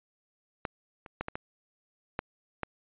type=clicks; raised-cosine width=0.5 ms; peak=-16 / -30 / -17 / -19 / -19 / -15 / -16 dBFS; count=7; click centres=0.652 / 1.062 / 1.21 / 1.284 / 1.355 / 2.191 / 2.633 s; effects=resampled to 8000 Hz